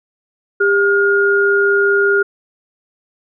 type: tone pair together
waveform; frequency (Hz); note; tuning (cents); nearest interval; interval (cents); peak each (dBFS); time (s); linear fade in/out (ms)
sine; 399.9 / 1425; G4 / F6; +35 / +34; octave + minor seventh; 2199; -13; 0.6-2.23; 10
effects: none